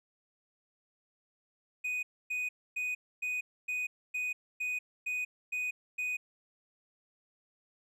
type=tone bursts; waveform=triangle; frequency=2489 Hz; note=D#7; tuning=in tune; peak=-30 dBFS; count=10; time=1.84-6.17 s; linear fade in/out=10 ms; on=190 ms; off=270 ms; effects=none